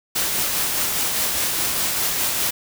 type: noise with tremolo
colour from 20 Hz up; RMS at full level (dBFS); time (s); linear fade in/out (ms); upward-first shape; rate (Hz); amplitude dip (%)
white; -21; 0.15-2.51; 10; sine; 4.9; 25
effects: none